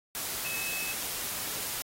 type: tone in noise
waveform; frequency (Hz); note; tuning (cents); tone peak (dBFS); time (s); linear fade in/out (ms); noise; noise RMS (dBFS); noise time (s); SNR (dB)
sine; 2591; E7; -30; -36; 0.45-0.92; 0; white; -35; 0.15-1.82; -4
effects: AAC 48 kbps